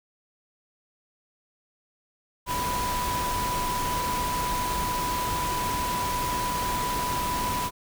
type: tone in noise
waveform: sine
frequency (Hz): 987.8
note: B5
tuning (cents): 0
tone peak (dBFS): -27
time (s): 2.46-7.71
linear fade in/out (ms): 50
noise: pink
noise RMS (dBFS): -31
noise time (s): 2.46-7.71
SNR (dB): +1
effects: none